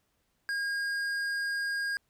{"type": "tone with hard clipping", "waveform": "sine", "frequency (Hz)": 1624, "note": "G#6", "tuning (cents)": -39, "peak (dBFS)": -31, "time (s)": [0.49, 1.97], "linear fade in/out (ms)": 0, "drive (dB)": 9, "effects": ["pink hiss -75 dBFS RMS until 2.09 s"]}